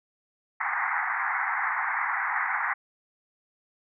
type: band-pass noise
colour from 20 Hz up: white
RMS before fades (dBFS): -28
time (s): 0.6-2.74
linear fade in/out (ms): 10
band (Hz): 760 to 2100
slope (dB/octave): 96
effects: none